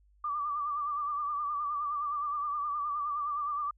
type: tone with vibrato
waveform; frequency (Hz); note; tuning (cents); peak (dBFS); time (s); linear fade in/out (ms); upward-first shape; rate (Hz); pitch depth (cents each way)
sine; 1174.7; D6; 0; -30; 0.24-3.71; 5; sine; 9.6; 56
effects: added 50 Hz sine -61 dBFS peak until 3.77 s